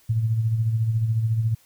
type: tone with tremolo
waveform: sine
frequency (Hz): 112.2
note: A2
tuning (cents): +34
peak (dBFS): -17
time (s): 0.09-1.55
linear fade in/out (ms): 10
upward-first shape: sine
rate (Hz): 14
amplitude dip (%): 50
effects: white hiss -58 dBFS RMS until 1.65 s